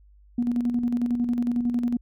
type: tone with tremolo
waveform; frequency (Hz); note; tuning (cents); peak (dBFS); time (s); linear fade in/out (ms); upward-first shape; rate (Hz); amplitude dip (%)
sine; 240.8; B3; -44; -19; 0.38-1.97; 5; square; 11; 50
effects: tanh soft clip ceiling -15 dBFS + added 50 Hz sine -51 dBFS peak until 2.01 s